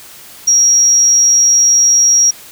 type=tone; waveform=sine; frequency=5660 Hz; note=F8; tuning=22 cents sharp; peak=-6 dBFS; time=0.47-2.31 s; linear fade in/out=10 ms; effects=white hiss -36 dBFS RMS until 2.51 s